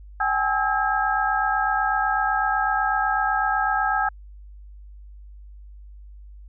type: tone cluster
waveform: sine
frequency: 772 / 840 / 1297 / 1618 Hz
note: G5 / G#5 / E6 / G#6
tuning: -27 / +19 / -28 / -46 cents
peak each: -25 dBFS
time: 0.2-4.09 s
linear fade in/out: 5 ms
effects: added 50 Hz sine -40 dBFS peak until 6.48 s